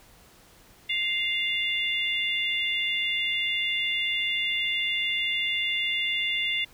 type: harmonic tone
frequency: 698.5 Hz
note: F5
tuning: in tune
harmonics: 3 / 4 / 5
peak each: -28 / -29 / -30 dBFS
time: 0.89-6.65 s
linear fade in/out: 10 ms
effects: pink hiss -55 dBFS RMS until 6.73 s